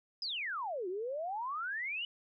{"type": "exponential two-way sweep", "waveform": "sine", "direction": "down then up", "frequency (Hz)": [5190, 349.2, 3004], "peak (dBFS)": -35, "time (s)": [0.22, 2.05], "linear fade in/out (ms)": 2, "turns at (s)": 0.88, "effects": []}